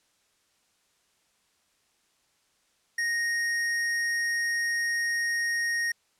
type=tone; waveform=square; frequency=1864.7 Hz; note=A#6; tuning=in tune; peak=-26 dBFS; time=2.98-5.92 s; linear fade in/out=5 ms; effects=white hiss -69 dBFS RMS until 6.19 s + low-pass 9000 Hz 12 dB/octave